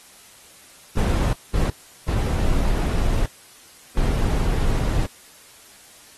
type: noise bursts at uneven times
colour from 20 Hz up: brown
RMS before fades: -20 dBFS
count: 4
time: 0.97-1.33 / 1.54-1.7 / 2.08-3.26 / 3.97-5.06 s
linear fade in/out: 2 ms
effects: white hiss -48 dBFS RMS until 6.17 s + AAC 32 kbps